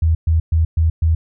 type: tone bursts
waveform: sine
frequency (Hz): 81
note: E2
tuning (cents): -30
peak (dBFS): -11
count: 5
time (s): 0.02-1.15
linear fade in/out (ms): 5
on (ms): 130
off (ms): 120
effects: none